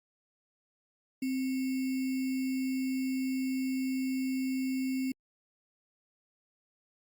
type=tone with sample-and-hold; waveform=sine; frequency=261.6 Hz; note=C4; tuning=in tune; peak=-29 dBFS; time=1.22-5.12 s; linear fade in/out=5 ms; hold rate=2450 Hz; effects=Opus 48 kbps